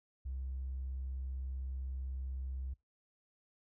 triangle tone with tanh clipping, 65.41 Hz, C2, in tune, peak -37 dBFS, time 0.25-2.74 s, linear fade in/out 10 ms, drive 2 dB, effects noise-tail reverb RT60 0.2 s tail -24 dB re dry

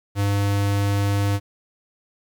square tone, 100.6 Hz, G2, 45 cents sharp, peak -19 dBFS, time 0.15-1.4 s, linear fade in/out 50 ms, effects 9-bit

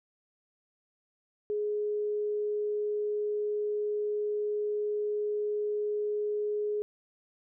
sine tone, 418.5 Hz, G#4, 13 cents sharp, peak -28 dBFS, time 1.5-6.82 s, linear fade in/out 0 ms, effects none

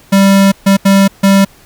square tone bursts at uneven times, 196 Hz, G3, in tune, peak -5 dBFS, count 4, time 0.12-0.52 / 0.66-0.77 / 0.85-1.08 / 1.23-1.45 s, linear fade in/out 10 ms, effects pink hiss -43 dBFS RMS until 1.65 s

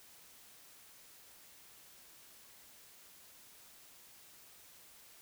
silence, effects white hiss -59 dBFS RMS until 5.21 s

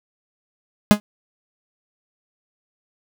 45% pulse tone with exponential decay, 208.5 Hz, G#3, 7 cents sharp, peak -3 dBFS, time 0.91-1 s, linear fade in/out 0 ms, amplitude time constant 18 ms, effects none

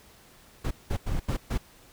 brown noise bursts at uneven times, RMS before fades -27 dBFS, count 5, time 0.64-0.71 / 0.9-0.97 / 1.06-1.2 / 1.28-1.37 / 1.5-1.58 s, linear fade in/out 10 ms, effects pink hiss -55 dBFS RMS until 1.92 s

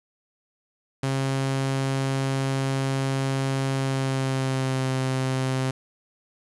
sawtooth tone with pitch glide, 134.8 to 131.27 Hz, C#3 to C3, -48 to +6 cents, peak -19 dBFS, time 1.03-5.71 s, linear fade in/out 5 ms, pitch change -46 cents, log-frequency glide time 3.73-4.89 s, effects resampled to 24000 Hz + 8-bit

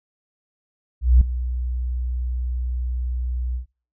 sine tone with ADSR envelope, 61.74 Hz, B1, in tune, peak -6 dBFS, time 1.01-3.66 s, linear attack 200 ms, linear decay 5 ms, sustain -16 dB, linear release 110 ms, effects noise-tail reverb RT60 0.4 s tail -23 dB re dry + tanh soft clip ceiling -6 dBFS

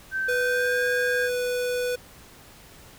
sine tone with pitch glide, 1551 to 1616.9 Hz, G6 to G#6, -19 to -47 cents, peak -24 dBFS, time 0.11-1.3 s, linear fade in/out 50 ms, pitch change +72 cents, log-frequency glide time 0.46-0.86 s
square tone, 493.9 Hz, B4, in tune, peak -25 dBFS, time 0.28-1.96 s, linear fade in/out 10 ms
effects pink hiss -49 dBFS RMS until 2.98 s

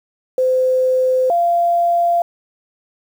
sine tone pair in turn, 514 / 690.1 Hz, C5 / F5, -31 / -21 cents, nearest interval perfect fourth, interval 510 cents, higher second, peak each -12 dBFS, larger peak neither, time 0.38-1.3 / 1.3-2.22 s, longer neither, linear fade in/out 2 ms, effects 7-bit

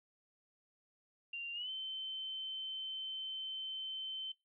sine tone with pitch glide, 2778 to 3082 Hz, F7 to G7, -10 to -30 cents, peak -39 dBFS, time 1.33-4.32 s, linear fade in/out 5 ms, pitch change +180 cents, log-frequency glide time 1.53-1.7 s, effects noise-tail reverb RT60 0.2 s tail -21 dB re dry

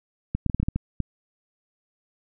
clicks, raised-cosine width 5 ms, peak -12 dBFS, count 9, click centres 0.35 / 0.463 / 0.498 / 0.546 / 0.6 / 0.63 / 0.685 / 0.76 / 1.003 s, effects none

